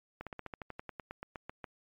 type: slowing click train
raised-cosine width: 0.5 ms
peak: -26 dBFS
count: 16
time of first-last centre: 0.21-1.642 s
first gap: 57 ms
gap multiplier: 1.07
effects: MP3 64 kbps